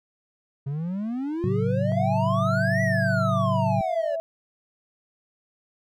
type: exponential two-way sweep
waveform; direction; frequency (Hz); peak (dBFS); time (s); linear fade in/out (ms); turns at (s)
triangle; up then down; 134.1 to 1975.5 to 559; -24; 0.66-4.16; 10; 2.82
type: chord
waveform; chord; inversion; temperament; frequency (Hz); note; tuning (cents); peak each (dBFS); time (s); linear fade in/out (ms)
sine; F# minor; first; equal with one note detuned; 110 / 136.45 / 185; A2 / C#3 / F#3; 0 / -27 / 0; -26 / -27 / -26; 1.44-3.81; 0
type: tone with vibrato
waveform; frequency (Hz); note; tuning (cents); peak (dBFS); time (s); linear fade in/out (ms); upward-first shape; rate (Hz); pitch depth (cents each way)
sine; 658; E5; -3; -26; 1.92-4.2; 0; triangle; 2.9; 18
effects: none